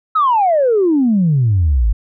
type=exponential sweep; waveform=sine; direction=down; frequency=1318.5 to 48.82 Hz; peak=-9 dBFS; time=0.15-1.93 s; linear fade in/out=10 ms; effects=tanh soft clip ceiling -6 dBFS